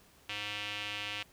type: tone with band-pass filter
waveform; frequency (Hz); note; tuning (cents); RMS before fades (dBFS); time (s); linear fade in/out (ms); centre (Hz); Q
square; 103.83; G#2; 0; -39; 0.29-1.23; 5; 2800; 3
effects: pink hiss -62 dBFS RMS until 1.32 s